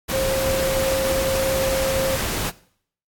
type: tone in noise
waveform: sine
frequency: 533 Hz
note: C5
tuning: 32 cents sharp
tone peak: -20 dBFS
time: 0.12-2.17 s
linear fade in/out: 20 ms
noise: pink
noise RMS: -25 dBFS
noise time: 0.08-2.51 s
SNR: +2 dB
effects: noise-tail reverb RT60 0.6 s tail -20 dB re dry + AAC 64 kbps